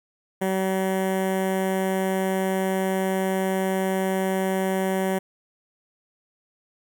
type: tone with notch filter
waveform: 15% pulse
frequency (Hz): 190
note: F#3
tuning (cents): +46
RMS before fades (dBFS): -24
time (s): 0.41-5.19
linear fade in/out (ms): 10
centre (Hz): 4500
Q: 0.71
effects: none